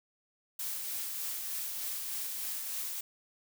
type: noise with tremolo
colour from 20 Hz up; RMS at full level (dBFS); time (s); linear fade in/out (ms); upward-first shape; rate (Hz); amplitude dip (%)
blue; -36; 0.59-3.01; 5; triangle; 3.3; 30
effects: none